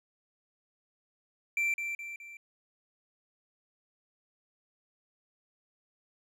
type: tone with echo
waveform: triangle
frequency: 2348 Hz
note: D7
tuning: 1 cent flat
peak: -25 dBFS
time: 1.57-1.74 s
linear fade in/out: 2 ms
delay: 210 ms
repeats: 3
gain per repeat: -6 dB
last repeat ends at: 2.37 s
effects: none